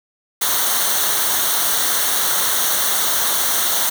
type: noise with comb filter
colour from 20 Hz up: white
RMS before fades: -18 dBFS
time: 0.41-3.9 s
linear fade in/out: 10 ms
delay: 0.4 ms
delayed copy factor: -0.7
effects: none